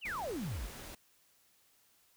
sine exponential sweep, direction down, 3131 to 34.65 Hz, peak -36 dBFS, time 0.01-0.7 s, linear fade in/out 50 ms
pink noise, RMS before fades -48 dBFS, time 0.05-0.95 s, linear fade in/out 5 ms
effects white hiss -69 dBFS RMS until 2.16 s

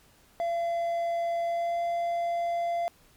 triangle tone with pitch glide, 681 to 686.5 Hz, F5 to F5, -44 to -30 cents, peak -24 dBFS, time 0.4-2.88 s, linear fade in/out 0 ms, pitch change +14 cents, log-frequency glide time 1.45-1.8 s, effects pink hiss -60 dBFS RMS until 3.16 s + MP3 96 kbps

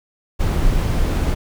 brown noise, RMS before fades -17 dBFS, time 0.39-1.35 s, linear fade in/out 20 ms, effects none

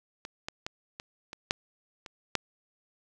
clicks, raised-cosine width 0.2 ms, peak -22 / -17 / -17 / -22 / -23 / -8 / -25 / -8 dBFS, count 8, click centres 0.251 / 0.485 / 0.665 / 0.999 / 1.331 / 1.509 / 2.062 / 2.353 s, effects none

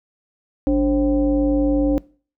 sine tone with frequency modulation, 292 Hz, D4, 10 cents flat, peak -14 dBFS, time 0.67-1.98 s, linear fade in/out 0 ms, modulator 241 Hz, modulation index 0.83, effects noise-tail reverb RT60 0.4 s tail -22 dB re dry

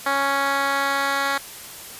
10% pulse tone with band-pass filter sweep, 277.2 Hz, C#4, in tune, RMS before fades -22 dBFS, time 0.06-1.38 s, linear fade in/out 5 ms, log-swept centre 1400 to 2100 Hz, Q 0.74, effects white hiss -38 dBFS RMS until 1.99 s + resampled to 32000 Hz

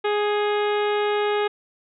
harmonic tone with a mistuned harmonic, 415.3 Hz, G#4, in tune, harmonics 1 / 2 / 3 / 4 / 5 / 6 / 7 / 8 / 9, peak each -21 / -27 / -31 / -33 / -35 / -37 / -38 / -39 / -40 dBFS, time 0.04-1.48 s, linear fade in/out 10 ms, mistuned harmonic 5, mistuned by +32 cents, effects none

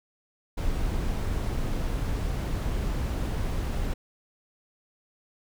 brown noise, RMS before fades -28 dBFS, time 0.57-3.94 s, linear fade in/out 10 ms, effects none

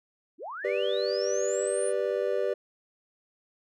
sine linear sweep, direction up, 239.3 to 9670 Hz, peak -35 dBFS, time 0.38-1.93 s, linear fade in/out 50 ms
triangle chord, G major, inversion none, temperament just, 392 / 490 / 588 Hz, G4 / B4 / D5, 0 / -14 / +2 cents, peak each -28 dBFS, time 0.64-2.54 s, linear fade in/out 10 ms
effects none

